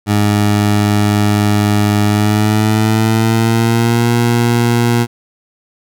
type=tone with pitch glide; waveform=20% pulse; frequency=103.83 to 118.58 Hz; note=G#2 to A#2; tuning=0 to +30 cents; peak=-5 dBFS; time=0.06-5.07 s; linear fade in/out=50 ms; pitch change=+230 cents; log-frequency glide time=2.05-4.1 s; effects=none